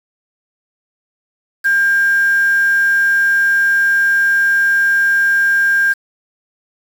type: tone with quantisation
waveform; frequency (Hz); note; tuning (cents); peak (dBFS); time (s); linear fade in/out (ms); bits
sine; 1600; G6; +35; -10; 1.64-5.94; 20; 5
effects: none